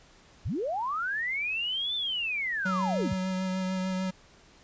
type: linear two-way sweep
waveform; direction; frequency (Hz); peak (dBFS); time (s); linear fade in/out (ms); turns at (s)
sine; up then down; 54 to 3576 to 54; -28; 0.45-3.14; 10; 1.95
type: tone with vibrato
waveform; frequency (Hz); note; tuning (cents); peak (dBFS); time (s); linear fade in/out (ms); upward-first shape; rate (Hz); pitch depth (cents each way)
square; 187; F#3; +19; -29; 2.65-4.11; 10; triangle; 6.7; 21
effects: pink hiss -57 dBFS RMS until 4.63 s + resampled to 16000 Hz